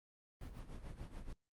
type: noise with tremolo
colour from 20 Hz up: brown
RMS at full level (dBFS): -45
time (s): 0.41-1.33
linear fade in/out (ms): 2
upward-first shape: sine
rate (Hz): 6.9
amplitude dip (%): 70
effects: noise-tail reverb RT60 0.1 s tail -23 dB re dry + Opus 32 kbps